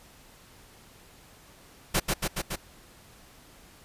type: noise with echo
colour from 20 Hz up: pink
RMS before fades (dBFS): -24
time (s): 1.94-2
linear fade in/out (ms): 10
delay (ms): 140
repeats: 4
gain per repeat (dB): -2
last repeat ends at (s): 2.56
effects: pink hiss -54 dBFS RMS until 3.84 s + resampled to 32000 Hz